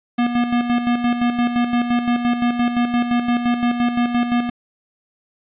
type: tone with tremolo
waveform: square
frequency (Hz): 240.7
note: B3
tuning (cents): -44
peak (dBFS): -15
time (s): 0.18-4.5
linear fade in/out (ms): 10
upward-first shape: square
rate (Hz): 5.8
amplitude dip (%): 55
effects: resampled to 8000 Hz + 9-bit